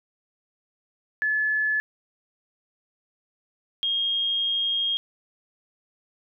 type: tone pair in turn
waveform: sine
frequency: 1722 / 3244 Hz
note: A6 / G#7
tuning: -38 / -41 cents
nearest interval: major seventh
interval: 1097 cents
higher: second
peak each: -21 / -22 dBFS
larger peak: first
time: 1.22-1.8 / 3.83-4.97 s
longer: second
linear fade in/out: 0 ms
effects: none